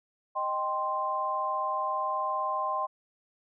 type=chord; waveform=sine; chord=C minor; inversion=first; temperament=equal with one note detuned; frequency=619 / 784 / 1046.5 Hz; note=Eb5 / G5 / C6; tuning=-9 / 0 / 0 cents; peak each=-35 / -34 / -29 dBFS; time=0.35-2.87 s; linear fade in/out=20 ms; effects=none